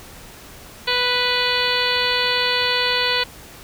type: harmonic tone with a mistuned harmonic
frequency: 493.9 Hz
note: B4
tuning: in tune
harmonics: 1 / 2 / 3 / 4 / 5 / 6 / 7 / 8 / 9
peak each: -26 / -26 / -26 / -26 / -26 / -26 / -26 / -26 / -26 dBFS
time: 0.87-3.24 s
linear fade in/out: 10 ms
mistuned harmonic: 8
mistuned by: +20 cents
effects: pink hiss -41 dBFS RMS until 3.63 s